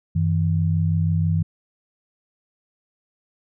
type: tone pair together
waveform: sine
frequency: 94.94 / 161.1 Hz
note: F#2 / E3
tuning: +45 / -39 cents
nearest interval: major sixth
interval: 916 cents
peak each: -20 dBFS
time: 0.15-1.43 s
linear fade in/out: 10 ms
effects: none